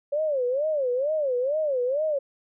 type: tone with vibrato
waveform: sine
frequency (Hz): 554.4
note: C#5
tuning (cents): 0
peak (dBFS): -22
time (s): 0.12-2.19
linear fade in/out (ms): 10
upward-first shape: sine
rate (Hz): 2.2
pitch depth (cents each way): 220
effects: none